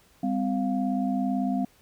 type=tone cluster; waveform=sine; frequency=199 / 257 / 700 Hz; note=G3 / C4 / F5; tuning=+26 / -31 / +4 cents; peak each=-28 / -26 / -32 dBFS; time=0.23-1.65 s; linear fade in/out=5 ms; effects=pink hiss -60 dBFS RMS until 1.81 s